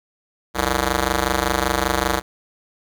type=ring-modulated tone; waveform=5% pulse; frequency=131.6 Hz; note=C3; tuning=10 cents sharp; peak=-4 dBFS; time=0.54-2.22 s; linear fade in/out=50 ms; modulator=210 Hz; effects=none